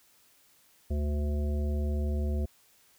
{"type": "harmonic tone", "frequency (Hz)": 73.42, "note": "D2", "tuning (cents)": 0, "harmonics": [1, 3, 5, 7, 9], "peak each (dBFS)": [-27, -37, -41, -44, -46], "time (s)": [0.9, 2.46], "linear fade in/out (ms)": 10, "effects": ["white hiss -63 dBFS RMS until 2.98 s"]}